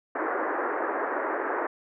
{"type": "band-pass noise", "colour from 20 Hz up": "pink", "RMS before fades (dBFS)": -29, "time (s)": [0.15, 1.67], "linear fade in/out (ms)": 5, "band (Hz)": [310, 1800], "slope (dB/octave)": 48, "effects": []}